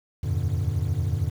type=tone cluster; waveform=triangle; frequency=78 / 86.9 / 100 / 120 / 148.6 Hz; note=D#2 / F2 / G2 / B2 / D3; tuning=+5 / -8 / +35 / -49 / +21 cents; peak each=-31 / -26 / -25 / -28 / -29 dBFS; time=0.23-1.3 s; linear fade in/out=10 ms; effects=8-bit